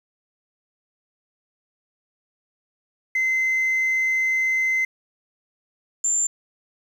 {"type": "tone pair in turn", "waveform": "sine", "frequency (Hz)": [2062, 7251], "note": ["C7", "A#8"], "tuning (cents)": [-26, -49], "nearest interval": "octave + minor seventh", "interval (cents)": 2177, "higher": "second", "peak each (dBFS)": -17, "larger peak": "neither", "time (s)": [[3.15, 4.85], [6.04, 6.27]], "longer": "first", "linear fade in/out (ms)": 5, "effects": ["tanh soft clip ceiling -16 dBFS", "8-bit"]}